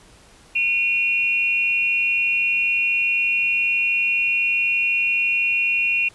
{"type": "tone pair together", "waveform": "sine", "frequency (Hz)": [2446, 2746], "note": ["D#7", "F7"], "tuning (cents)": [-30, -30], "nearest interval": "major second", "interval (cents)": 200, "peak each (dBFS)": -20, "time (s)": [0.55, 6.09], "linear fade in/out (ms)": 10, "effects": ["pink hiss -50 dBFS RMS until 6.14 s", "resampled to 24000 Hz"]}